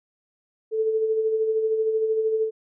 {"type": "tone with tremolo", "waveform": "sine", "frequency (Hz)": 440, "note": "A4", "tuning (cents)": 0, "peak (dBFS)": -18, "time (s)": [0.71, 2.51], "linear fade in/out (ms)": 50, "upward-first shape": "sine", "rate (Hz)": 13, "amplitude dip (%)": 45, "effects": []}